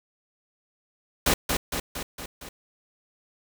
pink noise with echo, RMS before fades -21 dBFS, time 1.26-1.34 s, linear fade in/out 5 ms, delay 230 ms, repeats 5, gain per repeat -4 dB, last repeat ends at 2.49 s, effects none

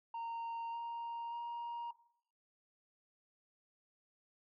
sine tone with pitch steps, 924 / 933.1 / 942.3 Hz, A#5 / A#5 / A#5, -16 / +1 / +18 cents, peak -37 dBFS, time 0.14-1.91 s, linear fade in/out 5 ms, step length 590 ms, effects noise-tail reverb RT60 0.6 s tail -18 dB re dry + tanh soft clip ceiling -39 dBFS

